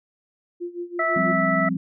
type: tone with tremolo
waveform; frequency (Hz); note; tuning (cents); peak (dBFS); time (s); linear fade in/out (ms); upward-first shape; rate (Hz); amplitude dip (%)
sine; 349.2; F4; 0; -26; 0.6-1.33; 20; sine; 6; 85
type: harmonic tone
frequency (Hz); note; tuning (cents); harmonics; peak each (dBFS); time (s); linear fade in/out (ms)
655; E5; -11; 1 / 2 / 3; -24 / -24 / -24; 0.99-1.69; 5
type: chord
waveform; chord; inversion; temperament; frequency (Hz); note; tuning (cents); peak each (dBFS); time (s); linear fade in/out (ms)
sine; F suspended second; none; equal; 174.61 / 196 / 261.6; F3 / G3 / C4; 0 / 0 / 0; -26; 1.16-1.77; 5
effects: none